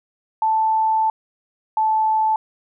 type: tone pair in turn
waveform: sine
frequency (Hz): 880 / 873.4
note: A5 / A5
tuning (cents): 0 / -13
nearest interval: unison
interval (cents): 13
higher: first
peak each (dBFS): -15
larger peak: neither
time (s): 0.42-1.1 / 1.77-2.36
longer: first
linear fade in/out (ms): 2
effects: none